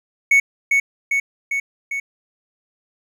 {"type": "tone with echo", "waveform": "triangle", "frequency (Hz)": 2218, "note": "C#7", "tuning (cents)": 0, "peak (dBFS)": -8, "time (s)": [0.31, 0.4], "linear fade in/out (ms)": 5, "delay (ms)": 400, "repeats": 4, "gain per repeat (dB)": -3, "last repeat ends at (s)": 2, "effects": []}